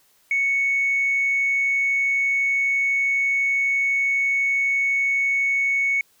sine tone, 2217 Hz, C#7, in tune, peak -17 dBFS, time 0.31-6.01 s, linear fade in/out 2 ms, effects tanh soft clip ceiling -14 dBFS + white hiss -60 dBFS RMS until 6.2 s

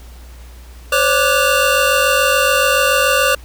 square tone cluster, 520 / 567 / 1174 / 1466 / 2769 Hz, C5 / C#5 / D6 / F#6 / F7, -11 / +39 / -1 / -16 / -15 cents, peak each -19 dBFS, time 0.92-3.35 s, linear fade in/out 5 ms, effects added 60 Hz sine -34 dBFS peak until 3.44 s + pink hiss -45 dBFS RMS until 3.44 s

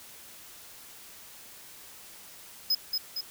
square tone with echo, 5070 Hz, D#8, 32 cents sharp, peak -23 dBFS, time 2.7-2.75 s, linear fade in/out 5 ms, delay 230 ms, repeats 2, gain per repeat -4 dB, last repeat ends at 3.21 s, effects white hiss -49 dBFS RMS until 3.3 s

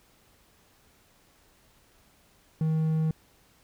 triangle tone, 158.3 Hz, D#3, 30 cents sharp, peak -21 dBFS, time 2.61-3.11 s, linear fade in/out 2 ms, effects pink hiss -62 dBFS RMS until 3.63 s

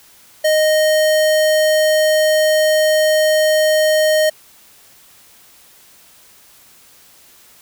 square tone, 620 Hz, D#5, 6 cents flat, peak -12 dBFS, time 0.44-4.3 s, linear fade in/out 10 ms, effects white hiss -47 dBFS RMS until 7.61 s

